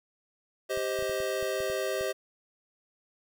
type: chord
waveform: square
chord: C minor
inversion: second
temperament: just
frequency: 392.4 / 523.3 / 627.9 Hz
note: G4 / C5 / Eb5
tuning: +2 / 0 / +16 cents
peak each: -34 dBFS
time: 0.69-2.13 s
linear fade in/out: 20 ms
type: clicks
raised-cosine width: 5 ms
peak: -34 dBFS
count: 9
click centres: 0.774 / 0.99 / 1.025 / 1.096 / 1.203 / 1.427 / 1.604 / 1.7 / 2.01 s
effects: none

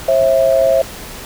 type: tone pair together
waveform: sine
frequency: 537.8 / 659.3 Hz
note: C5 / E5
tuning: +47 / 0 cents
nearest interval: major third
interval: 353 cents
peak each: -12 dBFS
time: 0.08-0.82 s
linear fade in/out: 5 ms
effects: pink hiss -31 dBFS RMS until 1.25 s

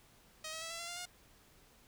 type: tone with pitch steps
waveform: 5% pulse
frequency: 629 / 642.2 / 655.7 / 669.5 / 683.6 / 697.9 / 712.6 Hz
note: D#5 / E5 / E5 / E5 / F5 / F5 / F5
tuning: +19 / -45 / -9 / +27 / -37 / -1 / +35 cents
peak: -30 dBFS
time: 0.44-1.056 s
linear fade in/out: 5 ms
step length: 88 ms
effects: pink hiss -64 dBFS RMS until 1.87 s

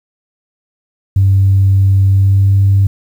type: tone with pitch glide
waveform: sine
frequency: 97.1 to 98.34 Hz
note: G2 to G2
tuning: -16 to +6 cents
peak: -5 dBFS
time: 1.16-2.87 s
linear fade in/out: 5 ms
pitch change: +22 cents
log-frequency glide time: 2.1-2.5 s
effects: tanh soft clip ceiling -2 dBFS + 7-bit

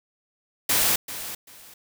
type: noise with echo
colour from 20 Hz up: white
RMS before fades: -21 dBFS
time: 0.69-0.96 s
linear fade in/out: 5 ms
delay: 390 ms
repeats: 2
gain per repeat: -13 dB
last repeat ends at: 1.74 s
effects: none

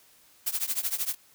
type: noise with tremolo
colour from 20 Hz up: blue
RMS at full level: -26 dBFS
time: 0.46-1.15 s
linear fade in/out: 10 ms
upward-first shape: triangle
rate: 13 Hz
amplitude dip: 95%
effects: white hiss -59 dBFS RMS until 1.34 s

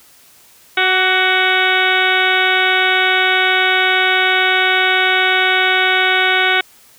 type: harmonic tone with a mistuned harmonic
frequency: 372.4 Hz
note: F#4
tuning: 11 cents sharp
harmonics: 1 / 2 / 3 / 4 / 5 / 6 / 7 / 8 / 9 / 10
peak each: -22 / -20 / -25 / -16 / -23 / -17 / -27 / -23 / -24 / -23 dBFS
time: 0.77-6.61 s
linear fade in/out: 5 ms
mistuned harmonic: 3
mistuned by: +38 cents
effects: white hiss -47 dBFS RMS until 6.98 s

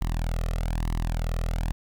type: tone with flanger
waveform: sawtooth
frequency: 40.96 Hz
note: E1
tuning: 10 cents flat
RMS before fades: -27 dBFS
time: 0.01-1.72 s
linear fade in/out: 0 ms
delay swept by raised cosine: 1 to 1.59 ms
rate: 1.1 Hz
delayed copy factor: +0.85
effects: none

